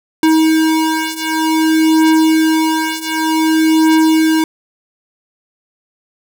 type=beating tone pair; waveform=square; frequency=317.6 / 318.14 Hz; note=D#4 / D#4; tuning=+36 / +39 cents; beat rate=0.54 Hz; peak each=-15 / -13 dBFS; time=0.23-4.44 s; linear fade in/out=2 ms; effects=none